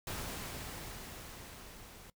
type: noise with level ramp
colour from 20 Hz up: pink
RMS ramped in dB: -40 to -54 dBFS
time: 0.07-2.1 s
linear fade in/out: 2 ms
effects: noise-tail reverb RT60 0.1 s tail -20 dB re dry